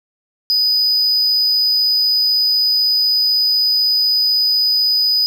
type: tone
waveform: triangle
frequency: 4978 Hz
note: D#8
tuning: in tune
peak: -11 dBFS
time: 0.5-5.26 s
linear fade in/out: 0 ms
effects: none